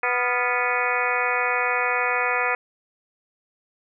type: harmonic tone with a mistuned harmonic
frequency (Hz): 246.9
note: B3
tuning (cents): 0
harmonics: 2 / 3 / 4 / 5 / 6 / 7 / 8 / 9 / 10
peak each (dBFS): -29 / -29 / -29 / -29 / -29 / -29 / -29 / -29 / -29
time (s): 0.03-2.55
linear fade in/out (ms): 2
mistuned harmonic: 6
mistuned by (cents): -94
effects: none